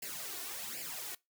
white noise with flanger, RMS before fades -42 dBFS, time 0.02-1.15 s, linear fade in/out 5 ms, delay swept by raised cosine 0.4 to 2.8 ms, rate 1.3 Hz, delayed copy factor +0.75, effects noise-tail reverb RT60 0.2 s tail -22 dB re dry + high-pass 150 Hz 12 dB/octave

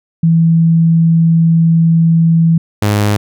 sine / sawtooth tone pair in turn, 164.81 / 103.82 Hz, E3 / G#2, 0 / 0 cents, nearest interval minor sixth, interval 800 cents, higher first, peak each -6 dBFS, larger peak neither, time 0.23-2.58 / 2.82-3.17 s, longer first, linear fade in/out 5 ms, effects none

